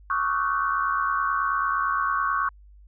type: tone cluster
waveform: sine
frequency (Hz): 1109 / 1178 / 1288 / 1455 / 1534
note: C#6 / D6 / E6 / F#6 / G6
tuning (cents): 0 / +5 / -41 / -29 / -38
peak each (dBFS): -24 / -32 / -31 / -31 / -30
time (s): 0.1-2.49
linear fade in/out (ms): 2
effects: added 50 Hz sine -47 dBFS peak until 2.87 s